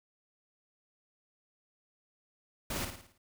pink noise with echo, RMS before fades -36 dBFS, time 2.7-2.85 s, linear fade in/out 5 ms, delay 55 ms, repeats 6, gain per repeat -6 dB, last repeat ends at 3.18 s, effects none

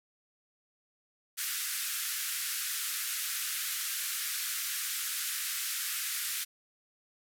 white band-pass noise, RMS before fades -35 dBFS, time 1.37-6.45 s, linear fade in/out 20 ms, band 1300 to 15000 Hz, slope 48 dB/octave, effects none

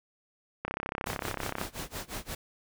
click train, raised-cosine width 0.5 ms, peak -17 dBFS, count 33, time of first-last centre 0.65-1.614 s, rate 33.2 Hz
pink noise with tremolo, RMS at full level -36 dBFS, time 1.06-2.35 s, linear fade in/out 5 ms, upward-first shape sine, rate 5.7 Hz, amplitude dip 95%
effects none

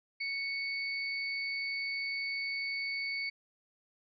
sine tone pair together, 2217 / 4525 Hz, C#7 / C#8, 0 / +35 cents, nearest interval octave, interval 1235 cents, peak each -34 / -40 dBFS, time 0.2-3.3 s, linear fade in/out 10 ms, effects none

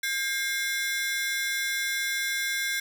sawtooth ring-modulated tone, 1864.7 Hz, A#6, in tune, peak -20 dBFS, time 0.03-2.8 s, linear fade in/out 5 ms, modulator 263 Hz, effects none

